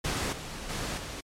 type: noise with level steps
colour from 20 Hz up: pink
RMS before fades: -30 / -39 / -33 / -38 dBFS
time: 0.04-1.21 s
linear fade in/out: 10 ms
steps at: 0.32 / 0.69 / 0.97 s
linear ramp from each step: 10 ms
effects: low-pass 9000 Hz 12 dB/octave + MP3 96 kbps